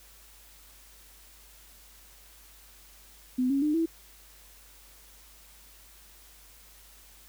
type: tone with pitch steps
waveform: sine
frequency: 253.2 / 276.1 / 301.1 / 328.4 Hz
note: B3 / C#4 / D4 / E4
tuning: +43 / -7 / +43 / -6 cents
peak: -23 dBFS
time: 3.38-3.86 s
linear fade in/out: 10 ms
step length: 120 ms
effects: added 50 Hz sine -57 dBFS peak until 7.28 s + white hiss -55 dBFS RMS until 7.28 s